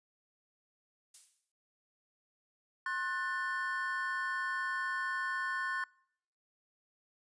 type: noise with exponential decay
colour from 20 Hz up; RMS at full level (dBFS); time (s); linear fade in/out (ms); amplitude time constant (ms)
violet; -45; 1.14-1.52; 5; 82
type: chord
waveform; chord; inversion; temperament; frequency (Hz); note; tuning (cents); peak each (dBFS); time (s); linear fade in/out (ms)
triangle; F# diminished; second; just; 1065.6 / 1480 / 1776; C6 / F#6 / A6; +31 / 0 / +16; -36; 2.86-5.84; 2
effects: noise-tail reverb RT60 0.7 s tail -26 dB re dry + resampled to 22050 Hz